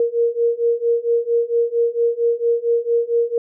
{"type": "beating tone pair", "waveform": "sine", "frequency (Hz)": [466.2, 470.6], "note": ["A#4", "A#4"], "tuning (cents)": [0, 16], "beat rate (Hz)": 4.4, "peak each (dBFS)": [-19, -18], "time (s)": [0, 3.38], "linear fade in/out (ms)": 2, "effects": []}